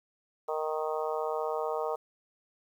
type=harmonic tone; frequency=155.56 Hz; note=D#3; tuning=in tune; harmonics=3 / 4 / 5 / 6 / 7 / 8; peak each=-33 / -35 / -37 / -39 / -40 / -41 dBFS; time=0.48-1.96 s; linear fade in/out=10 ms; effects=10-bit